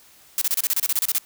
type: noise bursts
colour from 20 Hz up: blue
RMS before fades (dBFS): -21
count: 13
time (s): 0.38-1.182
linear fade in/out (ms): 0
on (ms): 34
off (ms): 30
effects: white hiss -52 dBFS RMS until 1.25 s